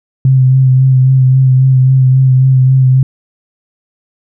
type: tone with vibrato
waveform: sine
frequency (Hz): 130.81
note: C3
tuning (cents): 0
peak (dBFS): -4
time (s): 0.25-3.03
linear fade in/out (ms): 2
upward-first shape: sine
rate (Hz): 3.7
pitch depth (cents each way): 25
effects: none